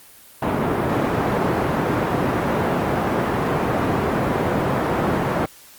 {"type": "band-pass noise", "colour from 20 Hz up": "pink", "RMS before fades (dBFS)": -21, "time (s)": [0.42, 5.46], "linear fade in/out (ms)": 5, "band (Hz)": [130, 1200], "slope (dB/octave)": 12, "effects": ["white hiss -46 dBFS RMS until 5.78 s", "Opus 32 kbps"]}